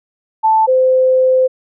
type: tone pair in turn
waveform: sine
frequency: 880 / 516.3 Hz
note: A5 / C5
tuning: 0 / -23 cents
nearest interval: major sixth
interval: 923 cents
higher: first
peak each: -8 dBFS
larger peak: neither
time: 0.43-0.67 / 0.67-1.48 s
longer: second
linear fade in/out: 20 ms
effects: none